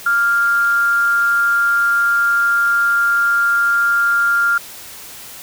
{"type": "tone with amplitude modulation", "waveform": "sine", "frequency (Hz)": 1396.9, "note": "F6", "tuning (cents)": 0, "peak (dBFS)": -10, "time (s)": [0.06, 4.58], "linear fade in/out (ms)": 5, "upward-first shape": "sine", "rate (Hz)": 233, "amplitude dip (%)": 40, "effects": ["white hiss -35 dBFS RMS until 5.42 s"]}